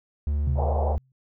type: tone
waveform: triangle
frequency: 73.2 Hz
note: D2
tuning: 5 cents flat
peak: -20 dBFS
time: 0.27-0.98 s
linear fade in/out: 0 ms
type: tone with exponential decay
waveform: sine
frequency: 131 Hz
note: C3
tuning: 2 cents sharp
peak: -23 dBFS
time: 0.47-1.12 s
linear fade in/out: 2 ms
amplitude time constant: 140 ms
type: band-pass noise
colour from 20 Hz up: white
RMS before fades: -29 dBFS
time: 0.55-0.97 s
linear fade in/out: 50 ms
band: 430 to 830 Hz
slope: 48 dB/octave
effects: none